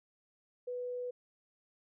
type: tone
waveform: sine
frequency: 493.9 Hz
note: B4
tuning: in tune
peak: -36 dBFS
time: 0.67-1.11 s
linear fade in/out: 10 ms
effects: none